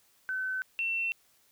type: tone pair in turn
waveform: sine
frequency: 1522 / 2701 Hz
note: F#6 / E7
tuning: +48 / +42 cents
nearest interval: minor seventh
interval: 994 cents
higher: second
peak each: -30 / -28 dBFS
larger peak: second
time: 0.29-0.62 / 0.79-1.12 s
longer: neither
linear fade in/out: 0 ms
effects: white hiss -66 dBFS RMS until 1.51 s